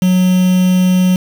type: tone with quantisation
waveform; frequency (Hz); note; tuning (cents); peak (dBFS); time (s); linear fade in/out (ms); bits
triangle; 183.4; F#3; -15; -6; 0.02-1.16; 2; 4
effects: none